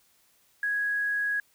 sine tone with quantisation, 1661.2 Hz, G#6, in tune, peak -25 dBFS, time 0.63-1.4 s, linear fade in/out 2 ms, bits 9, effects white hiss -65 dBFS RMS until 1.54 s

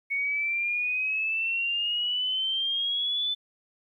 sine exponential sweep, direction up, 2215 to 3520 Hz, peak -25 dBFS, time 0.1-3.35 s, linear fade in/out 20 ms, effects 11-bit

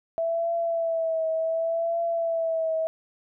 sine tone with vibrato, 659.3 Hz, E5, in tune, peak -23 dBFS, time 0.18-2.87 s, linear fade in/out 0 ms, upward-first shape triangle, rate 0.68 Hz, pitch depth 47 cents each way, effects none

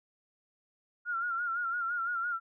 sine tone with vibrato, 1396.9 Hz, F6, in tune, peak -30 dBFS, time 1.05-2.4 s, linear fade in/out 50 ms, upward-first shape sine, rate 5.9 Hz, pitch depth 68 cents each way, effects none

